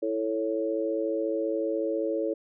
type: chord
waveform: sine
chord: A major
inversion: second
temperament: equal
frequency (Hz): 329.6 / 440 / 554.4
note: E4 / A4 / C#5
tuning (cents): 0 / 0 / 0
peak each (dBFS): -30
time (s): 0.02-2.34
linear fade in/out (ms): 10
effects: none